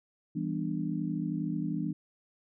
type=chord; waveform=sine; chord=E minor seventh; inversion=none; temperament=just; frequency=164.81 / 197.78 / 247.2 / 296.7 Hz; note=E3 / G3 / B3 / D4; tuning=0 / +16 / +2 / +18 cents; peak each=-34 / -36 / -37 / -35 dBFS; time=0.35-1.93 s; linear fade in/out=10 ms; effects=none